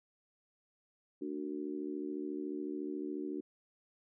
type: harmonic tone with a mistuned harmonic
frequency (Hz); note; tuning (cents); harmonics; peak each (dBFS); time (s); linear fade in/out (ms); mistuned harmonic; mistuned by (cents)
74; D2; +14; 3 / 4 / 5 / 6; -47 / -39 / -41 / -51; 1.21-3.41; 10; 6; +36
effects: none